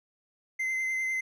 triangle tone with vibrato, 2067 Hz, C7, 22 cents flat, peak -26 dBFS, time 0.59-1.21 s, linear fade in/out 10 ms, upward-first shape triangle, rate 10 Hz, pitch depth 20 cents each way, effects none

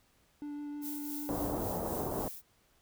triangle tone with vibrato, 292.3 Hz, D4, 8 cents flat, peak -36 dBFS, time 0.42-1.58 s, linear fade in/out 0 ms, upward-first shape triangle, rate 6.4 Hz, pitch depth 11 cents each way
violet noise with tremolo, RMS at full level -41 dBFS, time 0.81-2.42 s, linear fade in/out 50 ms, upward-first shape triangle, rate 3.7 Hz, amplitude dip 50%
white low-pass noise, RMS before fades -36 dBFS, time 1.29-2.28 s, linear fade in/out 0 ms, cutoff 810 Hz, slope 24 dB/octave
effects pink hiss -69 dBFS RMS until 2.81 s

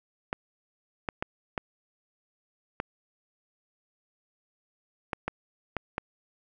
clicks, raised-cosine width 0.5 ms, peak -14 dBFS, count 9, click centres 0.329 / 1.088 / 1.225 / 1.578 / 2.801 / 5.132 / 5.28 / 5.767 / 5.981 s, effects none

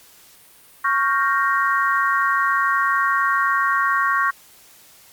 sine chord, G half-diminished seventh, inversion second, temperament equal, 1108.7 / 1396.9 / 1568 / 1864.7 Hz, Db6 / F6 / G6 / Bb6, 0 / 0 / 0 / 0 cents, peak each -19 / -24 / -24 / -23 dBFS, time 0.84-4.31 s, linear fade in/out 10 ms, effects white hiss -49 dBFS RMS until 5.12 s + Opus 48 kbps

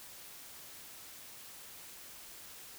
silence, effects white hiss -51 dBFS RMS until 2.78 s

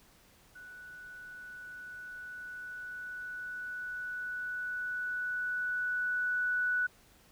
sine tone with level ramp, 1480 Hz, F#6, in tune, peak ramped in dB -47 to -27 dBFS, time 0.55-6.87 s, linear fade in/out 10 ms, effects pink hiss -62 dBFS RMS until 7.31 s

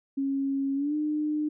sine tone with pitch glide, 273.9 to 302.2 Hz, C#4 to D4, -21 to +50 cents, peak -25 dBFS, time 0.17-1.49 s, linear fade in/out 10 ms, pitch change +171 cents, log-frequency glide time 0.75-0.95 s, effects none

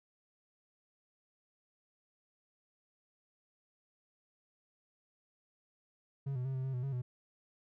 triangle tone with pitch steps, 137.8 / 125.4 / 133.5 / 130.4 / 133.1 / 124.3 / 137.1 / 124.2 Hz, C#3 / B2 / C3 / C3 / C3 / B2 / C#3 / B2, -10 / +27 / +35 / -5 / +30 / +12 / -19 / +10 cents, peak -32 dBFS, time 6.26-7.02 s, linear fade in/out 10 ms, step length 95 ms, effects none

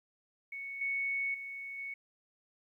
sine tone with level steps, 2217 Hz, C#7, in tune, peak -39 / -31 / -40 / -38 dBFS, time 0.52-1.94 s, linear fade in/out 5 ms, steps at 0.81 / 1.34 / 1.78 s, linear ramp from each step 5 ms, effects 12-bit

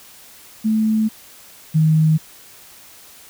sine tone pair in turn, 218.4 / 157.07 Hz, A3 / D#3, -13 / +17 cents, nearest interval tritone, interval 570 cents, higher first, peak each -14 / -11 dBFS, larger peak second, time 0.64-1.09 / 1.74-2.18 s, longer first, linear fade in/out 20 ms, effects white hiss -44 dBFS RMS until 3.29 s

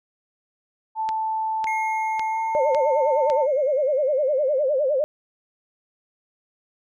sine tone with pitch glide, 880 to 894.3 Hz, A5 to A5, 0 to +28 cents, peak -22 dBFS, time 0.95-3.47 s, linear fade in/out 50 ms, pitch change +28 cents, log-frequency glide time 2.3-2.39 s
click train, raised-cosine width 0.2 ms, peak -15 dBFS, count 5, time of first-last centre 1.09-3.3 s, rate 1.81 Hz
triangle tone with exponential decay, 2149 Hz, C7, 46 cents sharp, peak -24 dBFS, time 1.67-4.62 s, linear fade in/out 1 ms, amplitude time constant 640 ms
sine tone with vibrato, 559 Hz, C#5, 14 cents sharp, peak -18 dBFS, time 2.55-5.04 s, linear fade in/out 0 ms, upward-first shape sine, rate 9.8 Hz, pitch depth 160 cents each way
effects none

